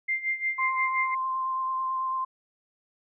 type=tone with tremolo; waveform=sine; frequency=2097 Hz; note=C7; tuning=3 cents sharp; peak=-23 dBFS; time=0.08-1.15 s; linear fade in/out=10 ms; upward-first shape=sine; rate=5.7 Hz; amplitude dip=80%
type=tone with vibrato; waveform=sine; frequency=1046.5 Hz; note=C6; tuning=in tune; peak=-26 dBFS; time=0.58-2.25 s; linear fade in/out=10 ms; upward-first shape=triangle; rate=9.1 Hz; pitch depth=14 cents each way
effects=none